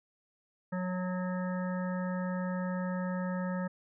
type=harmonic tone; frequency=182.7 Hz; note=F#3; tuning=22 cents flat; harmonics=1 / 3 / 5 / 7 / 9 / 10; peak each=-32 / -39 / -44 / -45 / -47 / -49 dBFS; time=0.72-3.68 s; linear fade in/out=10 ms; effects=none